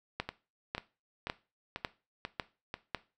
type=two click trains; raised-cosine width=0.3 ms; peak=-16 / -20 dBFS; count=6 / 6; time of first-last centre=0.2-2.947 / 0.29-2.741 s; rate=1.82 / 2.04 Hz; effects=noise-tail reverb RT60 0.3 s tail -17 dB re dry